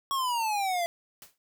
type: exponential sweep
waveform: square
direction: down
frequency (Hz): 1115 to 673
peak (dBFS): -27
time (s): 0.11-0.86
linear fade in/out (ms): 0
type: noise with exponential decay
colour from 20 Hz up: white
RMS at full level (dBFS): -44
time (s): 1.22-1.38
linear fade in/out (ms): 1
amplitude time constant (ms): 34
effects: none